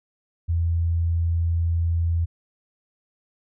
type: tone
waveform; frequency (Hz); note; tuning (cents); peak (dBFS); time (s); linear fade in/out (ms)
sine; 84; E2; +33; -19; 0.48-2.26; 20
effects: none